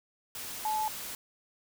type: tone in noise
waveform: sine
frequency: 863 Hz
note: A5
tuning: 34 cents flat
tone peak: -28 dBFS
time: 0.65-0.88 s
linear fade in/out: 2 ms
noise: white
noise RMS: -40 dBFS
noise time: 0.35-1.15 s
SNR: +9 dB
effects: none